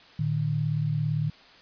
sine tone pair together, 114.1 / 151.87 Hz, A#2 / D#3, -37 / -42 cents, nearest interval perfect fourth, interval 495 cents, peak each -29 / -25 dBFS, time 0.19-1.3 s, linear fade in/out 5 ms, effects white hiss -52 dBFS RMS until 1.61 s + resampled to 11025 Hz

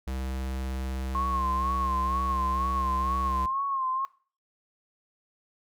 square tone, 65.41 Hz, C2, in tune, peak -31 dBFS, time 0.07-3.46 s, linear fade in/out 5 ms
sine tone with vibrato, 1073 Hz, C6, 43 cents sharp, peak -26 dBFS, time 1.15-4.05 s, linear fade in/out 0 ms, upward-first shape sine, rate 2.1 Hz, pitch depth 64 cents each way
effects noise-tail reverb RT60 0.4 s tail -20 dB re dry

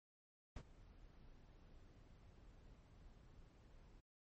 brown noise with ADSR envelope, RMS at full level -45 dBFS, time 0.56-4.01 s, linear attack 6 ms, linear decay 55 ms, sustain -18 dB, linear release 19 ms, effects MP3 32 kbps

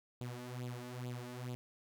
sawtooth tone with flanger, 123.47 Hz, B2, in tune, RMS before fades -44 dBFS, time 0.21-1.55 s, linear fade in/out 0 ms, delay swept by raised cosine 0.26 to 3.46 ms, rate 2.3 Hz, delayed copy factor +0.75, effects none

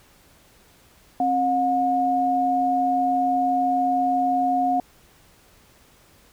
sine tone pair together, 267.5 / 721.4 Hz, C4 / F#5, +38 / -44 cents, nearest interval octave + perfect fourth, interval 1718 cents, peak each -25 / -19 dBFS, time 1.2-4.8 s, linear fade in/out 2 ms, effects pink hiss -55 dBFS RMS until 6.32 s

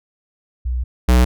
sine / square tone pair in turn, 61.74 / 61.74 Hz, B1 / B1, 0 / 0 cents, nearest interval unison, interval 0 cents, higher neither, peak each -18 / -10 dBFS, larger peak second, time 0.65-0.84 / 1.08-1.25 s, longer first, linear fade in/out 10 ms, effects none

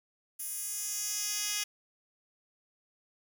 10% pulse tone with high-pass filter sweep, 415.3 Hz, G#4, in tune, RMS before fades -35 dBFS, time 0.39-1.64 s, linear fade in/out 10 ms, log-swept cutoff 11000 to 3800 Hz, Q 1.4, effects none

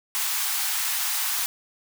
white high-pass noise, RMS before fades -26 dBFS, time 0.15-1.46 s, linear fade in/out 0 ms, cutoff 770 Hz, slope 48 dB/octave, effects none

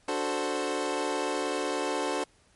25% pulse chord, D dominant seventh, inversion none, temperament equal, 293.7 / 370 / 440 / 523.3 Hz, D4 / F#4 / A4 / C5, 0 / 0 / 0 / 0 cents, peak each -30 dBFS, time 0.08-2.24 s, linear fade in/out 5 ms, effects pink hiss -63 dBFS RMS until 2.55 s + MP3 48 kbps

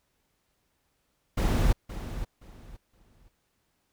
brown noise with echo, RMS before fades -23 dBFS, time 1.37-1.73 s, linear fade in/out 10 ms, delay 520 ms, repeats 3, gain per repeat -12 dB, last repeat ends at 3.29 s, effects pink hiss -74 dBFS RMS until 3.92 s

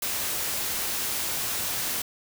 white noise, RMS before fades -29 dBFS, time 0.02-2.02 s, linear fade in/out 5 ms, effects none

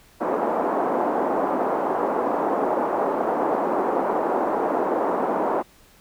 white band-pass noise, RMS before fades -23 dBFS, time 0.2-5.63 s, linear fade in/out 20 ms, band 250 to 930 Hz, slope 24 dB/octave, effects pink hiss -54 dBFS RMS until 6 s

